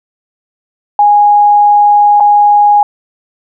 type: tone with dropouts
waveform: sine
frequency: 826 Hz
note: G#5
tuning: 10 cents flat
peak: -3 dBFS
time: 0.99-2.83 s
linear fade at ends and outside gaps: 2 ms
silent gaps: 2.2-2.205 s
effects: none